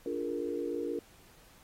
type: chord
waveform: sine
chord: Bb dominant seventh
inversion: first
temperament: just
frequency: 291.4 / 349.6 / 419.5 / 466.2 Hz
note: D4 / F4 / Ab4 / Bb4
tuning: -13 / +2 / +17 / 0 cents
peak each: -38 / -37 / -40 / -36 dBFS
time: 0.06-0.99 s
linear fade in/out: 2 ms
effects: pink hiss -60 dBFS RMS until 1.63 s + AAC 48 kbps